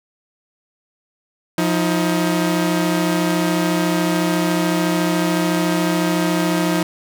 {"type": "tone pair together", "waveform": "sawtooth", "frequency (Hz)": [175.3, 316.7], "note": ["F3", "D#4"], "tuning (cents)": [7, 31], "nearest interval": "minor seventh", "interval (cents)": 1024, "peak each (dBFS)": -15, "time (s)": [1.58, 6.83], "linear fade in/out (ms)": 2, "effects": []}